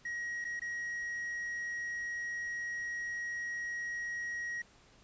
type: tone with dropouts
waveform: triangle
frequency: 1896 Hz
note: A#6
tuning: 29 cents sharp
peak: -34 dBFS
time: 0.05-4.62 s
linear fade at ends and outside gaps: 5 ms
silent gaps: 0.444-0.449 / 0.596-0.617 s
effects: pink hiss -62 dBFS RMS until 5.03 s + resampled to 16000 Hz